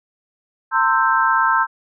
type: chord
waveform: sine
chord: C dominant seventh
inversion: third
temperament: equal with one note detuned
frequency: 910 / 1046.5 / 1318.5 / 1568 Hz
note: Bb5 / C6 / E6 / G6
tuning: -42 / 0 / 0 / 0 cents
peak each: -19 dBFS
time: 0.71-1.67 s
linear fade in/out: 50 ms
effects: none